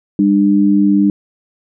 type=tone pair together; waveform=sine; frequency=200.1 / 299.2 Hz; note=G3 / D4; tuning=+36 / +32 cents; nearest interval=perfect fifth; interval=696 cents; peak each=-11 dBFS; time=0.19-1.1 s; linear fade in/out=2 ms; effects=none